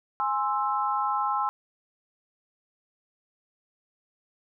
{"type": "chord", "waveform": "sine", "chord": "Ab augmented", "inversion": "none", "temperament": "equal with one note detuned", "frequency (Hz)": [830.6, 1049.5, 1318.5], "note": ["Ab5", "C6", "E6"], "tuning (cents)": [0, 5, 0], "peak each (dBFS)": [-28, -28, -29], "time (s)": [0.2, 1.49], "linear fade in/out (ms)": 0, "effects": []}